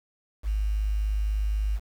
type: tone with quantisation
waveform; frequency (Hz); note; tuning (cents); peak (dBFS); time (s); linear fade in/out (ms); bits
sine; 51.91; G#1; 0; -23; 0.43-1.8; 50; 8
effects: none